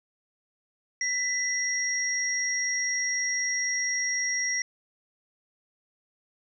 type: tone pair together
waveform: sine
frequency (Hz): 1991 / 5636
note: B6 / F8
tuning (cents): +14 / +15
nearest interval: octave + tritone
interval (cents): 1801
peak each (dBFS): -28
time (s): 1.01-4.62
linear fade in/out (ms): 2
effects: none